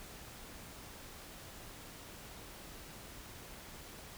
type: silence
effects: pink hiss -51 dBFS RMS until 4.17 s